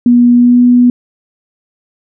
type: tone with pitch glide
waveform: sine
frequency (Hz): 241.9 to 245.1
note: B3 to B3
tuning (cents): -36 to -13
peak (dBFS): -3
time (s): 0.06-0.9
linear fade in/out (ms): 2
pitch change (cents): +23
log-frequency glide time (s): 0.34-0.6
effects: none